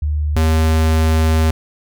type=tone pair in turn; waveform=sine / square; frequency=74.8 / 79.61 Hz; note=D2 / D#2; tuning=+32 / +40 cents; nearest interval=minor second; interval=108 cents; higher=second; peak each=-15 / -12 dBFS; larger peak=second; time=0.02-0.36 / 0.36-1.51 s; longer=second; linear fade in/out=5 ms; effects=none